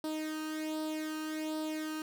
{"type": "tone with flanger", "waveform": "sawtooth", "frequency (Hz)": 311.1, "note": "D#4", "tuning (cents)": 0, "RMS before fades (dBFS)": -37, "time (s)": [0.04, 2.02], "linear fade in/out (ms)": 2, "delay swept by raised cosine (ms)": [0.22, 0.72], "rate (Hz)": 1.3, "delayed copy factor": 0.7, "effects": []}